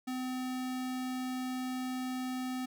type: tone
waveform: square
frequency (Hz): 255.5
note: C4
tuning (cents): -41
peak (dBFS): -35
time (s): 0.07-2.66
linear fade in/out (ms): 10
effects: none